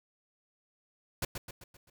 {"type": "noise with echo", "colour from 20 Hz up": "pink", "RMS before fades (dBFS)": -32, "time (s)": [1.22, 1.25], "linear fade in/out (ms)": 5, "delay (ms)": 130, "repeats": 5, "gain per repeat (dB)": -6, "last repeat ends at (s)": 1.9, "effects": []}